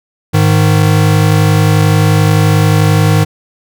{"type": "tone pair together", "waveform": "square", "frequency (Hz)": [103.83, 155.24], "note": ["G#2", "D#3"], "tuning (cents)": [0, -4], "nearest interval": "perfect fifth", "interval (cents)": 696, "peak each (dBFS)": -10, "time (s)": [0.33, 3.25], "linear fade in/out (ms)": 20, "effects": []}